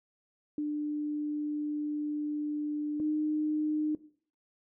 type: tone pair in turn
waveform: sine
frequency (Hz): 297.9 / 304.9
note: D4 / D#4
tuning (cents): +25 / -35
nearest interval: unison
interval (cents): 40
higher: second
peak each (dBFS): -29 / -27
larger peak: second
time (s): 0.58-3 / 3-3.95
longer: first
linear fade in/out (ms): 2
effects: noise-tail reverb RT60 0.5 s tail -17 dB re dry

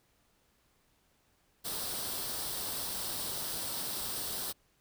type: noise with comb filter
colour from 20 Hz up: white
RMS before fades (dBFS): -37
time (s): 1.64-4.53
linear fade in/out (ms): 20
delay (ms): 0.22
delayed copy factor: +0.55
effects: pink hiss -71 dBFS RMS until 4.8 s

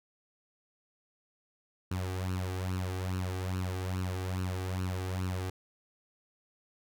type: tone with flanger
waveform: sawtooth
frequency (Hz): 92.5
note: F#2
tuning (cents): 0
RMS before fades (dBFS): -34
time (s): 1.91-5.5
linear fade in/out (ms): 5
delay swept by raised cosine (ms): 0.71 to 2.61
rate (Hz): 2.4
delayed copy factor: +0.7
effects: none

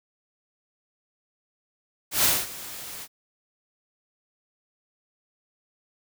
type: noise with ADSR envelope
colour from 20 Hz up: white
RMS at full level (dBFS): -19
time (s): 2.11-3.08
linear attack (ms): 130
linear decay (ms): 220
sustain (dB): -19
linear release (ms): 56
effects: none

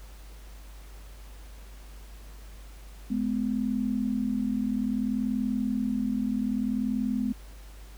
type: tone pair together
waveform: sine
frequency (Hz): 212.4 / 253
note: G#3 / B3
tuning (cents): +39 / +42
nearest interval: minor third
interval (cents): 303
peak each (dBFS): -28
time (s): 3.1-7.33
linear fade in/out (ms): 10
effects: added 50 Hz sine -43 dBFS peak until 7.97 s + pink hiss -54 dBFS RMS until 7.97 s

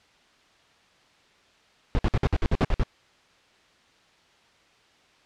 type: noise bursts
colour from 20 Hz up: brown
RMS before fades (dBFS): -21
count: 10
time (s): 1.95-2.835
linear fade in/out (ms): 0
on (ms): 39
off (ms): 55
effects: white hiss -59 dBFS RMS until 5.25 s + low-pass 4000 Hz 12 dB/octave

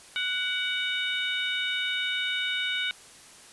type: harmonic tone with a mistuned harmonic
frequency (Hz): 740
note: F#5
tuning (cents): 0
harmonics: 2 / 3 / 4 / 5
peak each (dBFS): -32 / -32 / -32 / -32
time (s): 0.16-2.91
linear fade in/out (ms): 0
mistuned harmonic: 3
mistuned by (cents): +36
effects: white hiss -50 dBFS RMS until 3.52 s + resampled to 24000 Hz

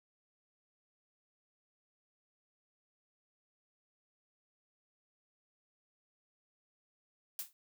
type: noise with exponential decay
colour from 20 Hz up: blue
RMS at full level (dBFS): -35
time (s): 7.39-7.53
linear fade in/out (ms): 1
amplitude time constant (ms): 29
effects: none

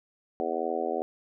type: harmonic tone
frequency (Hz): 82.41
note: E2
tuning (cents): 0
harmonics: 3 / 4 / 5 / 6 / 7 / 8 / 9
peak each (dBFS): -39 / -36 / -33 / -35 / -35 / -37 / -33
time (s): 0.4-1.02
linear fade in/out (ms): 0
effects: none

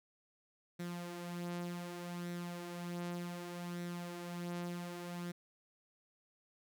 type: tone with flanger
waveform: sawtooth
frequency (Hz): 174.61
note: F3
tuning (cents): 0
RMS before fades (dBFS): -43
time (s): 0.79-5.32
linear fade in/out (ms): 10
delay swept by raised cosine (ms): 0.51 to 5.71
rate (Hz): 0.66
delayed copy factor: +0.5
effects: none

